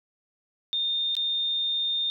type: tone with dropouts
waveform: sine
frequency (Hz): 3638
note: A#7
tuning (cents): -43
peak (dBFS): -24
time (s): 0.73-2.1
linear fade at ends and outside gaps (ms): 0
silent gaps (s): 1.152-1.167
effects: none